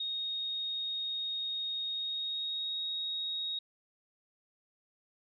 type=tone with pitch glide; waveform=sine; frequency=3729 to 3766 Hz; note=A#7 to A#7; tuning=0 to +17 cents; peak=-33 dBFS; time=0-3.59 s; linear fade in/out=5 ms; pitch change=+17 cents; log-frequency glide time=1.88-2.8 s; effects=none